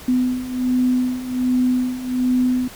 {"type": "beating tone pair", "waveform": "sine", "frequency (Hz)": [251, 252.3], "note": ["B3", "B3"], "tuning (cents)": [28, 37], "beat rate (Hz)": 1.3, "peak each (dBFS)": [-22, -18], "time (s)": [0.08, 2.68], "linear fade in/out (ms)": 5, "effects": ["pink hiss -39 dBFS RMS until 2.75 s"]}